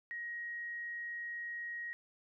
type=tone; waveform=sine; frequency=1888 Hz; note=A#6; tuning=22 cents sharp; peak=-39 dBFS; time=0.11-1.93 s; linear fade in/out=0 ms; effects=none